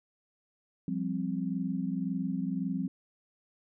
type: chord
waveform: sine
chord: F suspended second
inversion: none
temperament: just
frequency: 174.61 / 196.44 / 261.9 Hz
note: F3 / G3 / C4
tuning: 0 / +4 / +2 cents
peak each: -34 dBFS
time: 0.88-2.88 s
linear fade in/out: 2 ms
effects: none